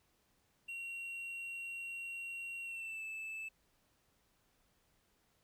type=tone with pitch glide; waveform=triangle; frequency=2744 to 2629 Hz; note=F7 to E7; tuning=-31 to -5 cents; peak=-40 dBFS; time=0.68-3.49 s; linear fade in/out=10 ms; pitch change=-74 cents; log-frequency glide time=2.63-3.03 s; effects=pink hiss -75 dBFS RMS until 5.43 s